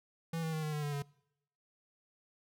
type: tone with pitch steps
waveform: square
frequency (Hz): 164.81 / 160.86 / 157 / 153.24 / 149.57 / 145.98 / 142.48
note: E3 / E3 / D#3 / D#3 / D3 / D3 / C#3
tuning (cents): 0 / -42 / +16 / -26 / +32 / -10 / +48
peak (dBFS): -35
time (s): 0.33-1.023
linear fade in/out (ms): 5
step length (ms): 99
effects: noise-tail reverb RT60 0.8 s tail -24 dB re dry